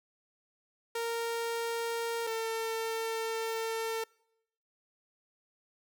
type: tone pair in turn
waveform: sawtooth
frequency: 463.1 / 450.4 Hz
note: A#4 / A4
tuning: -11 / +40 cents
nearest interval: unison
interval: 49 cents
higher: first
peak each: -28 dBFS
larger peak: neither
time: 0.95-2.27 / 2.27-4.04 s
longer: second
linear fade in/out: 5 ms
effects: noise-tail reverb RT60 0.8 s tail -26 dB re dry